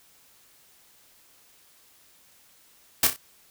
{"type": "noise with echo", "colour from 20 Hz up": "white", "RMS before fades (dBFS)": -19, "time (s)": [3.03, 3.07], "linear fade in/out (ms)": 2, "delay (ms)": 31, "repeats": 3, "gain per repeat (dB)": -8, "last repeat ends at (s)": 3.163, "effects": ["white hiss -58 dBFS RMS until 3.5 s"]}